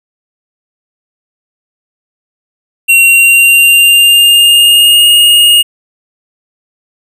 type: tone with pitch glide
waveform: square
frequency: 2743 to 2855 Hz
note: F7 to F7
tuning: -32 to +37 cents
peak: -3 dBFS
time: 2.88-5.63 s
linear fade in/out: 20 ms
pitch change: +69 cents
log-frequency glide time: 2.99-5.06 s
effects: none